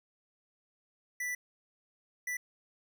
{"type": "tone bursts at uneven times", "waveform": "square", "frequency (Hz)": 1975.5, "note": "B6", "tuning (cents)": 0, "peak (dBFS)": -34, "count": 2, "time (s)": [[1.2, 1.35], [2.27, 2.37]], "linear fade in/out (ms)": 5, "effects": []}